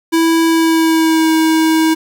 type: tone with pitch glide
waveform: square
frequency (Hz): 328.5 to 319.7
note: E4 to D#4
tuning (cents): -6 to +47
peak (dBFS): -10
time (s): 0.12-1.95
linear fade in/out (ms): 20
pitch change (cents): -47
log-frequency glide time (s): 0.46-1.32
effects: 7-bit